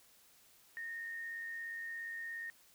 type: tone with amplitude modulation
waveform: sine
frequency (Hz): 1843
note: A#6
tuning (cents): -20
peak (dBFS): -39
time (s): 0.77-2.5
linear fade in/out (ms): 0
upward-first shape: sine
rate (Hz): 97.1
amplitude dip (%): 35
effects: white hiss -65 dBFS RMS until 2.74 s